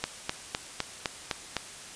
click train, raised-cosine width 0.2 ms, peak -10 dBFS, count 7, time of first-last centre 0.04-1.567 s, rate 3.93 Hz, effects white hiss -44 dBFS RMS until 1.95 s + resampled to 22050 Hz

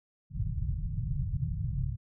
white low-pass noise, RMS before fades -32 dBFS, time 0.3-1.97 s, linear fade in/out 50 ms, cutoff 150 Hz, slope 48 dB/octave, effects none

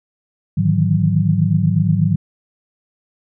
sine tone cluster, 105.3 / 152.3 / 160.5 / 183.8 Hz, G#2 / D#3 / E3 / F#3, +24 / -37 / -46 / -11 cents, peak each -18 dBFS, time 0.57-2.16 s, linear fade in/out 10 ms, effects none

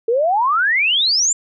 sine exponential sweep, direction up, 440 to 7459 Hz, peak -13 dBFS, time 0.08-1.33 s, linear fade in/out 5 ms, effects none

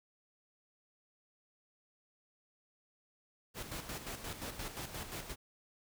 pink noise with tremolo, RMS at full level -42 dBFS, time 3.54-5.36 s, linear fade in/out 50 ms, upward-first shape square, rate 5.7 Hz, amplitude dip 55%, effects none

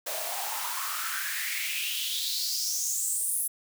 white noise with high-pass filter sweep, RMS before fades -31 dBFS, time 0.06-3.48 s, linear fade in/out 10 ms, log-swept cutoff 570 to 11000 Hz, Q 5.3, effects none

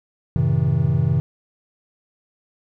triangle chord, F# diminished seventh, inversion none, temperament just, 92.5 / 111 / 133.2 / 159.84 Hz, F#2 / A2 / C3 / Eb3, 0 / +16 / +31 / +47 cents, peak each -22 / -23 / -17 / -19 dBFS, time 0.36-1.2 s, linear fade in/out 0 ms, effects none

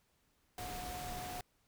sine tone in noise, 724 Hz, F#5, 38 cents flat, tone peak -44 dBFS, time 0.58-1.41 s, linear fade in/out 2 ms, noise pink, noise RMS -45 dBFS, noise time 0.58-1.41 s, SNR -2 dB, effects pink hiss -75 dBFS RMS until 1.67 s

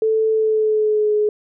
sine tone with pitch glide, 440 to 421.8 Hz, A4 to G#4, 0 to +27 cents, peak -14 dBFS, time 0.02-1.29 s, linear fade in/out 2 ms, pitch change -73 cents, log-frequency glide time 0.31-1.13 s, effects none

